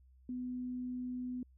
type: tone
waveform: sine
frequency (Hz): 250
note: B3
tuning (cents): +21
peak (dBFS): -37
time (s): 0.29-1.43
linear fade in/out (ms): 2
effects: added 64 Hz sine -60 dBFS peak until 1.57 s